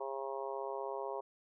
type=harmonic tone; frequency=135.6 Hz; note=C#3; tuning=38 cents flat; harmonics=3 / 4 / 5 / 6 / 7 / 8; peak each=-42 / -43 / -45 / -48 / -44 / -49 dBFS; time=0-1.21 s; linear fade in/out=10 ms; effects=none